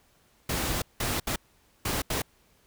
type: noise bursts at uneven times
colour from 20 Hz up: pink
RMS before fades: -29 dBFS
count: 5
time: 0.49-0.82 / 1-1.2 / 1.27-1.36 / 1.85-2.02 / 2.1-2.22 s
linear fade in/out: 5 ms
effects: pink hiss -64 dBFS RMS until 2.66 s